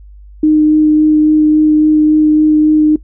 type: tone with vibrato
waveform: sine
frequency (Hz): 306.4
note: D#4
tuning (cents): -27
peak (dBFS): -5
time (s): 0.43-2.96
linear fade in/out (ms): 5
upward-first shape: sine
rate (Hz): 3.6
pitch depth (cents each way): 9
effects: noise-tail reverb RT60 0.1 s tail -19 dB re dry + added 50 Hz sine -33 dBFS peak until 3.03 s